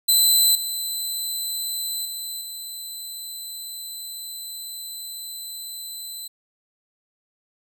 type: tone with level steps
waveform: 15% pulse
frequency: 4029 Hz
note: B7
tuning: 34 cents sharp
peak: -8 / -19 / -23 / -26 dBFS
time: 0.08-6.28 s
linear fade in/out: 10 ms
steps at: 0.55 / 2.05 / 2.41 s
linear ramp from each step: 2 ms
effects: none